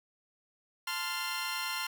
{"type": "chord", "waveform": "15% pulse", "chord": "F major", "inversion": "first", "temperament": "equal with one note detuned", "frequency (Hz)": [880, 1040.5, 1396.9], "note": ["A5", "C6", "F6"], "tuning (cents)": [0, -10, 0], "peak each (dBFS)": [-35, -30, -30], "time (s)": [0.87, 1.87], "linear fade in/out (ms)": 5, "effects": []}